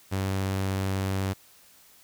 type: tone with vibrato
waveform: sawtooth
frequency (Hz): 96.2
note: G2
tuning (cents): -32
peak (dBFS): -22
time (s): 0.11-1.34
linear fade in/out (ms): 20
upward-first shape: sine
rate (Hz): 20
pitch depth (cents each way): 11
effects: white hiss -56 dBFS RMS until 2.03 s